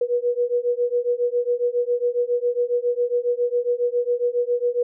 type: beating tone pair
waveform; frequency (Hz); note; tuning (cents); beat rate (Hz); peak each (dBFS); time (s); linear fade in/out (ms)
sine; 481.4 / 488.7; B4 / B4; -44 / -18; 7.3; -22; 0.01-4.83; 5
effects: none